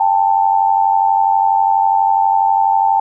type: tone pair together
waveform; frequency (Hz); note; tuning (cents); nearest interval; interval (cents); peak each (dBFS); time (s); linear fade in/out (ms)
sine; 795 / 887.2; G5 / A5; +24 / +14; major second; 190; -13; 0-3; 5
effects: none